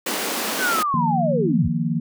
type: high-pass noise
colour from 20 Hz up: pink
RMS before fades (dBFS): -25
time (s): 0.06-0.83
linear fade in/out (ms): 5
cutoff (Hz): 200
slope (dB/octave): 48
type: linear sweep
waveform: sine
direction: down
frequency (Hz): 1568 to 33.36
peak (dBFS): -19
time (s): 0.58-1.7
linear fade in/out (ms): 50
type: chord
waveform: sine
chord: Eb suspended second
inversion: none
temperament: just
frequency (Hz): 155.56 / 175.01 / 233.3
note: Eb3 / F3 / Bb3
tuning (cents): 0 / +4 / +2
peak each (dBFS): -24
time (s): 0.94-2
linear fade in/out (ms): 2
effects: none